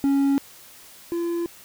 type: tone pair in turn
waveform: triangle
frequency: 277.2 / 341.2 Hz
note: C#4 / F4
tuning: 0 / -40 cents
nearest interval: major third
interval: 360 cents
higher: second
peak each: -15 / -21 dBFS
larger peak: first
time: 0.04-0.38 / 1.12-1.46 s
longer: neither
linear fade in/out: 0 ms
effects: white hiss -47 dBFS RMS until 1.64 s